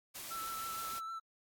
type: noise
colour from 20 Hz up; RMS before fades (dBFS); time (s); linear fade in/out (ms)
white; -45; 0.14-1; 20
type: tone with vibrato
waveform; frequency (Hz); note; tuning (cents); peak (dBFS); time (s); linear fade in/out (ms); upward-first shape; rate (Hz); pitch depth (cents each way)
triangle; 1329; E6; +14; -38; 0.3-1.2; 20; sine; 6.4; 20
effects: AAC 64 kbps